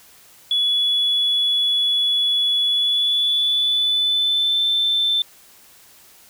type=tone with pitch glide; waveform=sine; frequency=3400 to 3544 Hz; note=G#7 to A7; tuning=+40 to +12 cents; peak=-15 dBFS; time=0.51-5.22 s; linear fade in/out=2 ms; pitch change=+72 cents; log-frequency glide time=2.63-4.65 s; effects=tanh soft clip ceiling -11 dBFS + white hiss -49 dBFS RMS until 6.29 s